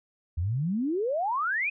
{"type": "exponential sweep", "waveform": "sine", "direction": "up", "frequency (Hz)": [77.78, 2566], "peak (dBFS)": -25, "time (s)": [0.37, 1.7], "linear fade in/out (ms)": 10, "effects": []}